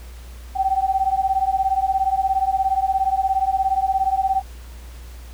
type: beating tone pair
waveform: sine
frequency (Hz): 762 / 779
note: G5 / G5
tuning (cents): -49 / -11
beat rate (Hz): 17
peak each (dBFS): -20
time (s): 0.55-4.42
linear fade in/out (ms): 20
effects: added 60 Hz sine -35 dBFS peak until 5.33 s + pink hiss -47 dBFS RMS until 5.33 s